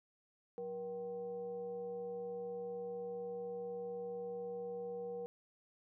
sine tone with frequency modulation, 477.4 Hz, A#4, 41 cents sharp, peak -40 dBFS, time 0.58-5.26 s, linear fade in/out 0 ms, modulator 293 Hz, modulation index 0.45, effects none

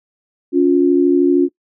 sine tone pair together, 280.8 / 353.8 Hz, C#4 / F4, +22 / +23 cents, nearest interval major third, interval 401 cents, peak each -12 dBFS, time 0.52-1.49 s, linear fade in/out 50 ms, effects noise-tail reverb RT60 0.1 s tail -21 dB re dry

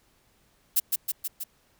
violet noise with echo, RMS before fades -21 dBFS, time 0.76-0.8 s, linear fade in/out 10 ms, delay 160 ms, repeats 4, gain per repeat -3 dB, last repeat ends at 1.44 s, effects pink hiss -65 dBFS RMS until 1.79 s

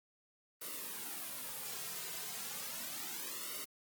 white noise with flanger, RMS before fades -43 dBFS, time 0.61-3.65 s, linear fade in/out 10 ms, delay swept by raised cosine 1.2 to 3.6 ms, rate 0.34 Hz, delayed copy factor -0.95, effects high-pass 150 Hz 12 dB/octave + Opus 24 kbps

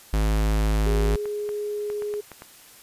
square tone, 53.1 Hz, G#1, 39 cents sharp, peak -20 dBFS, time 0.13-1.16 s, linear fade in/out 5 ms
sine tone with pitch glide, 408.6 to 416.2 Hz, G#4 to G#4, -28 to +4 cents, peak -26 dBFS, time 0.86-2.21 s, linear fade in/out 10 ms, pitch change +32 cents, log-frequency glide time 1.06-1.19 s
clicks, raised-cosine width 0.5 ms, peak -24 dBFS, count 7, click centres 1.256 / 1.491 / 1.901 / 2.022 / 2.139 / 2.317 / 2.421 s
effects white hiss -49 dBFS RMS until 2.82 s + resampled to 32000 Hz

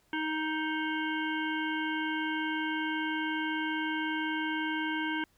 harmonic tone, 312.7 Hz, D#4, 9 cents sharp, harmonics 1 / 3 / 5 / 7 / 9 / 10, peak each -33 / -37 / -35 / -40 / -44 / -44 dBFS, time 0.13-5.24 s, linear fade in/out 2 ms, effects pink hiss -69 dBFS RMS until 5.37 s

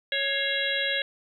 harmonic tone with a mistuned harmonic, 554.4 Hz, C#5, in tune, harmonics 1 / 3 / 4 / 5 / 6 / 7, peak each -33 / -29 / -32 / -34 / -31 / -32 dBFS, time 0.12-1.02 s, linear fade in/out 2 ms, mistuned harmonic 4, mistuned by -70 cents, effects 10-bit

